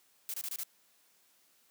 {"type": "noise bursts", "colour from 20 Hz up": "blue", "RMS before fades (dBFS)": -38, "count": 5, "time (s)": [0.29, 0.634], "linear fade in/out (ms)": 0, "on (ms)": 48, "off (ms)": 26, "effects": ["white hiss -68 dBFS RMS until 1.7 s", "high-pass 150 Hz 12 dB/octave"]}